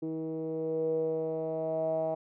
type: tone with low-pass filter sweep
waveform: 10% pulse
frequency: 159.9 Hz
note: D#3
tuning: 48 cents sharp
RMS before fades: -32 dBFS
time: 0.02-2.15 s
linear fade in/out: 10 ms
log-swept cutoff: 370 to 690 Hz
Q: 7.3
effects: none